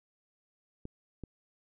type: clicks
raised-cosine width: 3 ms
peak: -28 dBFS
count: 2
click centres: 0.854 / 1.237 s
effects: none